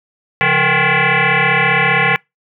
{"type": "tone with frequency modulation", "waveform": "sine", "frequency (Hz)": 137.9, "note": "C#3", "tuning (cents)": -9, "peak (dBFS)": -10, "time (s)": [0.41, 2.16], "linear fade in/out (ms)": 0, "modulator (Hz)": 311, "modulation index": 7.8, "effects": ["noise-tail reverb RT60 0.2 s tail -26 dB re dry"]}